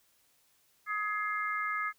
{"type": "harmonic tone", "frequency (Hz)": 420, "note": "G#4", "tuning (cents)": 19, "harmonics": [3, 4, 5], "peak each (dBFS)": [-33, -37, -36], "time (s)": [0.86, 1.93], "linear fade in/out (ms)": 50, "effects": ["white hiss -69 dBFS RMS until 1.98 s"]}